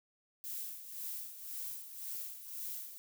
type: noise with tremolo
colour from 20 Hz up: violet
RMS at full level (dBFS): -41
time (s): 0.44-2.98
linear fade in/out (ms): 0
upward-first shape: sine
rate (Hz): 1.9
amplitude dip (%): 65
effects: none